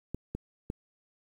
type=clicks; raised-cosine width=3 ms; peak=-21 dBFS; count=3; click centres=0.146 / 0.35 / 0.701 s; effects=9-bit